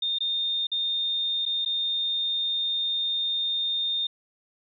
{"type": "tone with dropouts", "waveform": "sine", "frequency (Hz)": 3645, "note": "A#7", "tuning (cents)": -40, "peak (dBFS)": -24, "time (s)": [0.02, 4.07], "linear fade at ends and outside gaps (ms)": 5, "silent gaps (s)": [[0.186, 0.205], [0.67, 0.716], [1.454, 1.461], [1.65, 1.659]], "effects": []}